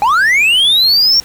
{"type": "linear sweep", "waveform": "triangle", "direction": "up", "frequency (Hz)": [784, 5588], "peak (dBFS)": -6, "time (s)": [0.02, 1.2], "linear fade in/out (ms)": 0, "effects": ["pink hiss -37 dBFS RMS until 1.24 s"]}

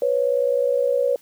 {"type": "tone pair together", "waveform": "sine", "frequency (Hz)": [493.9, 553.4], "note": ["B4", "C#5"], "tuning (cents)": [0, -3], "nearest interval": "major second", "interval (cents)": 197, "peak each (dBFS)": -20, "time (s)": [0.02, 1.16], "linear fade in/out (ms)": 2, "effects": ["white hiss -54 dBFS RMS until 1.21 s"]}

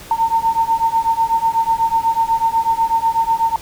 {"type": "beating tone pair", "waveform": "sine", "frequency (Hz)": [904, 912.1], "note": ["A5", "A#5"], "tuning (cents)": [47, -38], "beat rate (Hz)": 8.1, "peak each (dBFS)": [-17, -16], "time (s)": [0.11, 3.56], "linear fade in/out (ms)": 2, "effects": ["pink hiss -37 dBFS RMS until 3.61 s"]}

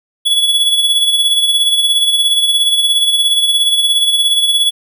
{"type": "tone with tremolo", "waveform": "square", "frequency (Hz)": 3389, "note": "G#7", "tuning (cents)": 34, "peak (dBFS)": -8, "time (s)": [0.25, 4.71], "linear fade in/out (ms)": 20, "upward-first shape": "sine", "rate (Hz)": 17, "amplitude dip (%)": 50, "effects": []}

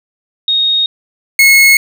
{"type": "tone pair in turn", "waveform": ["sine", "40% pulse"], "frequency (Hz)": [3729, 2178], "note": ["A#7", "C#7"], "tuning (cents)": [0, -31], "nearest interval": "major sixth", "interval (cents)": 931, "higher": "first", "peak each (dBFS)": [-9, -3], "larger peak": "second", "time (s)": [[0.48, 0.86], [1.39, 1.77]], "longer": "neither", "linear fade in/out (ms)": 2, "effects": []}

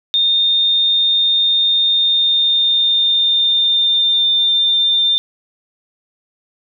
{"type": "tone with pitch glide", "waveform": "sine", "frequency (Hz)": [3648, 3596], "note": ["A#7", "A7"], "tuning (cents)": [-38, 37], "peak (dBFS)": -11, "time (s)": [0.14, 5.18], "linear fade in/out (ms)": 0, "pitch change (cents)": -25, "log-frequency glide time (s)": [1.89, 4.51], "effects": []}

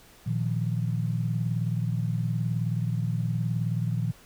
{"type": "chord", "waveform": "sine", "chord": "Bb suspended fourth", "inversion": "none", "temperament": "equal", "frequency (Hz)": [116.54, 155.56, 174.61], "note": ["Bb2", "Eb3", "F3"], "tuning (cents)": [0, 0, 0], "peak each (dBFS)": [-27, -30, -32], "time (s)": [0.26, 4.12], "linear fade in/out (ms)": 10, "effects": ["pink hiss -54 dBFS RMS until 4.25 s"]}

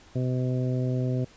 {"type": "harmonic tone", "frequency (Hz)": 127.2, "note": "C3", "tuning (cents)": -48, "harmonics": [1, 2, 3, 4, 5], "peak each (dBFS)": [-25, -31, -35, -37, -39], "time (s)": [0.15, 1.25], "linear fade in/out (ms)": 10, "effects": ["pink hiss -54 dBFS RMS until 1.36 s", "resampled to 16000 Hz"]}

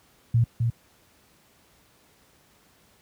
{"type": "tone with echo", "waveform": "sine", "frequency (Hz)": 116.6, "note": "A#2", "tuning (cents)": 1, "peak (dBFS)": -16, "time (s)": [0.34, 0.44], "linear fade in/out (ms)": 5, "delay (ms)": 260, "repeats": 1, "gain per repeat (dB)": -4, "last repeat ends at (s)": 0.7, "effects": ["pink hiss -60 dBFS RMS until 3.01 s", "high-pass 60 Hz 12 dB/octave"]}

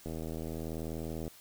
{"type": "click train", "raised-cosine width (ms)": 2, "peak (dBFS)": -26, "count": 99, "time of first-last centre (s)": [0.06, 1.279], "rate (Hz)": 80.4, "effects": ["white hiss -56 dBFS RMS until 1.4 s"]}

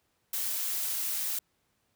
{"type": "noise", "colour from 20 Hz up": "blue", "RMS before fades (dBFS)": -32, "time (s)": [0.33, 1.39], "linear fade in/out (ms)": 5, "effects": ["pink hiss -74 dBFS RMS until 1.95 s", "high-pass 60 Hz 12 dB/octave"]}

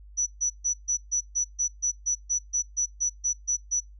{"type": "tone bursts", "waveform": "sine", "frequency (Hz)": 5920, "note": "F#8", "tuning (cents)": 0, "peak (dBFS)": -22, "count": 16, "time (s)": [0.17, 3.806], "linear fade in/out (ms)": 20, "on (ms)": 96, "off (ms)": 140, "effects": ["noise-tail reverb RT60 0.2 s tail -26 dB re dry", "added 50 Hz sine -45 dBFS peak until 3.99 s"]}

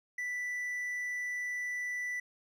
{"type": "tone", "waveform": "triangle", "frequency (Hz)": 1975.5, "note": "B6", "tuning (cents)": 0, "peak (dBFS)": -32, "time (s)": [0.18, 2.2], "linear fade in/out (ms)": 5, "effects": []}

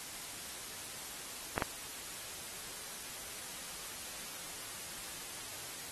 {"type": "clicks", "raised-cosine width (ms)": 0.5, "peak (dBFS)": -16, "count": 2, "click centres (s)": [1.579, 1.622], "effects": ["white hiss -45 dBFS RMS until 5.91 s", "AAC 32 kbps"]}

